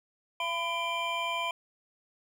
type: tone cluster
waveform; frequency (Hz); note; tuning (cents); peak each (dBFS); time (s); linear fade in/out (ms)
triangle; 677 / 1004 / 2373 / 3124; E5 / B5 / D7 / G7; +46 / +28 / +17 / -7; -35 / -31 / -33 / -36; 0.4-1.51; 2
effects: none